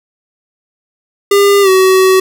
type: tone with pitch glide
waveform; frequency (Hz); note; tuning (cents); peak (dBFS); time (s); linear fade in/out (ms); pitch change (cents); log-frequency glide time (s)
square; 401.9 to 377.2; G4 to F#4; +43 to +33; -6; 1.31-2.2; 5; -110; 1.62-1.69
effects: 8-bit